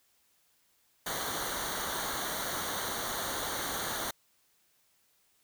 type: noise with comb filter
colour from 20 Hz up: pink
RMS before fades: -35 dBFS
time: 1.06-4.11 s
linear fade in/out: 5 ms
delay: 0.39 ms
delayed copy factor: -0.8
effects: white hiss -70 dBFS RMS until 5.43 s